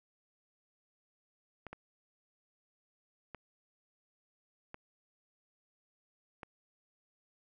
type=clicks; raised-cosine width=0.5 ms; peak=-29 dBFS; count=5; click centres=1.667 / 1.73 / 3.347 / 4.744 / 6.432 s; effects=none